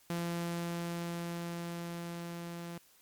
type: tone with level ramp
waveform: sawtooth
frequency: 171 Hz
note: F3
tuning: 36 cents flat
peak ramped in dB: -29 to -37 dBFS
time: 0.1-2.78 s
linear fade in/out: 2 ms
effects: white hiss -64 dBFS RMS until 3.01 s + MP3 96 kbps